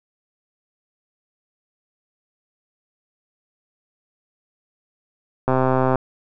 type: click train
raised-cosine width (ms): 1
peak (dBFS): -5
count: 63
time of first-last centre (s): 5.48-5.957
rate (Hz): 130
effects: none